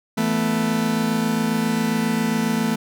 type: chord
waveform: 40% pulse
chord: E suspended fourth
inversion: none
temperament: just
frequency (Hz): 164.81 / 219.8 / 247.2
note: E3 / A3 / B3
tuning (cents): 0 / -2 / +2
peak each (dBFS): -26 / -20 / -24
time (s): 0.17-2.76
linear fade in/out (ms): 10
effects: none